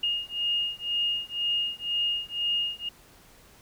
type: beating tone pair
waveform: sine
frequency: 2845 / 2847 Hz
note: F7 / F7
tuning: +31 / +33 cents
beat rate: 2 Hz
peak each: -29 dBFS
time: 0.03-2.89 s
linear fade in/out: 5 ms
effects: pink hiss -55 dBFS RMS until 3.61 s